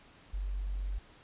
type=tone; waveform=sine; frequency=47.41 Hz; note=F#1; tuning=43 cents sharp; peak=-32 dBFS; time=0.33-0.99 s; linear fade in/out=10 ms; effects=pink hiss -58 dBFS RMS until 1.23 s + resampled to 8000 Hz